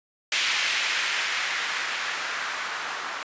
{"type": "noise with low-pass filter sweep", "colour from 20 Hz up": "violet", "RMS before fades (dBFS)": -28, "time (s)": [0.32, 3.23], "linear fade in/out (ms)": 2, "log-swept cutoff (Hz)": [2500, 1200], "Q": 1.5, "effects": ["resampled to 16000 Hz"]}